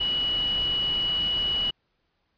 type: tone in noise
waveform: sine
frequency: 2932 Hz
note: F#7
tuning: 16 cents flat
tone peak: -23 dBFS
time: 0-1.71 s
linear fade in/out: 10 ms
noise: pink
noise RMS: -37 dBFS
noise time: 0-1.71 s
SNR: +11 dB
effects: pink hiss -73 dBFS RMS until 2.37 s + resampled to 11025 Hz

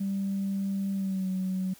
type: tone with pitch glide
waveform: sine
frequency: 196 to 187.15 Hz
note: G3 to F#3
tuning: 0 to +20 cents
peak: -26 dBFS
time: 0-1.74 s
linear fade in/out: 10 ms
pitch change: -80 cents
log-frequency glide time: 0.93-1.29 s
effects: tanh soft clip ceiling -23 dBFS + white hiss -55 dBFS RMS until 1.79 s

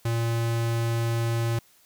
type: tone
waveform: square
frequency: 115.8 Hz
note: A#2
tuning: 11 cents flat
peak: -24 dBFS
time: 0.05-1.59 s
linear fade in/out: 5 ms
effects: white hiss -59 dBFS RMS until 1.85 s

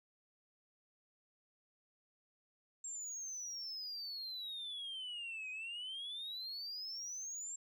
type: exponential two-way sweep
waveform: sine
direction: down then up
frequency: 7520 to 2495 to 7520 Hz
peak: -40 dBFS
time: 2.84-7.56 s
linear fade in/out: 5 ms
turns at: 5.5 s
effects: tanh soft clip ceiling -40 dBFS

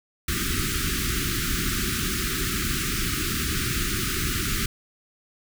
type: band-stop noise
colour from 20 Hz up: pink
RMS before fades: -26 dBFS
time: 0.28-4.66 s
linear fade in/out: 5 ms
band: 400 to 1200 Hz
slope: 96 dB/octave
effects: none

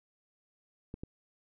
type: clicks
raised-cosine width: 3 ms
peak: -27 dBFS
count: 2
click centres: 0.941 / 1.035 s
effects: none

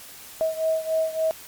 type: beating tone pair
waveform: sine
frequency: 639 / 642.5 Hz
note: D#5 / E5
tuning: +46 / -45 cents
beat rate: 3.5 Hz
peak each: -23 / -26 dBFS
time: 0.41-1.31 s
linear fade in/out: 0 ms
effects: white hiss -43 dBFS RMS until 1.47 s + MP3 96 kbps

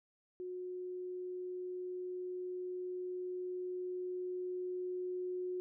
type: tone with level ramp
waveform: sine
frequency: 363.7 Hz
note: F#4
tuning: 30 cents flat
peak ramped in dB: -40 to -36 dBFS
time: 0.4-5.6 s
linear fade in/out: 0 ms
effects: none

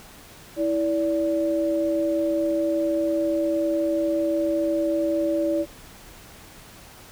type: tone pair together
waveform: sine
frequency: 326.9 / 578.2 Hz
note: E4 / D5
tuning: -14 / -27 cents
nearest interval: minor seventh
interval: 987 cents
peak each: -23 dBFS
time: 0.56-5.66 s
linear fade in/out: 50 ms
effects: pink hiss -46 dBFS RMS until 7.11 s

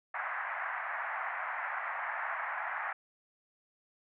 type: band-pass noise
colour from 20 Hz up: white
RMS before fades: -37 dBFS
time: 0.14-2.93 s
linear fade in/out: 5 ms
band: 690 to 2000 Hz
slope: 48 dB/octave
effects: none

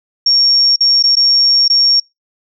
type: tone with dropouts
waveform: sine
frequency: 5530 Hz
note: F8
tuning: 18 cents flat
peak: -7 dBFS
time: 0.26-2 s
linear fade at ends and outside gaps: 5 ms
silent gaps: 0.761-0.806 / 1.027-1.037 / 1.155-1.167 / 1.681-1.699 s
effects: noise-tail reverb RT60 0.2 s tail -26 dB re dry

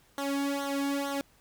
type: tone with flanger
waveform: sawtooth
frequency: 279.6 Hz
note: C#4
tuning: 15 cents sharp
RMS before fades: -31 dBFS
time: 0.18-1.21 s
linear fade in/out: 0 ms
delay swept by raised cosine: 0.4 to 1.6 ms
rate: 2.2 Hz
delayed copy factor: -0.95
effects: pink hiss -63 dBFS RMS until 1.4 s

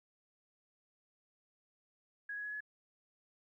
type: tone with pitch steps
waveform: sine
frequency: 1661.2 / 1673.7 / 1686.3 / 1699 Hz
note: G#6 / G#6 / G#6 / G#6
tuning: 0 / +13 / +26 / +39 cents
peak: -39 dBFS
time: 2.29-2.606 s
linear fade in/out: 5 ms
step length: 79 ms
effects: 13-bit

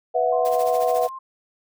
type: chord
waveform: sine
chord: B suspended fourth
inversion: none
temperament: equal with one note detuned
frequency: 493.9 / 659.3 / 734 Hz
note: B4 / E5 / F#5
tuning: 0 / 0 / -14 cents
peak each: -22 dBFS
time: 0.14-1.08 s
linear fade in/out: 20 ms
type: tone with pitch glide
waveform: sine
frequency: 1047 to 1055.5 Hz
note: C6 to C6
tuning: +1 to +15 cents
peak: -32 dBFS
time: 0.32-1.19 s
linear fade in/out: 10 ms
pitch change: +14 cents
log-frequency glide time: 0.44-1.01 s
type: noise with tremolo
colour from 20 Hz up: white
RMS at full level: -37 dBFS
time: 0.45-1.09 s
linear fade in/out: 0 ms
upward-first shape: sine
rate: 14 Hz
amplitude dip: 75%
effects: none

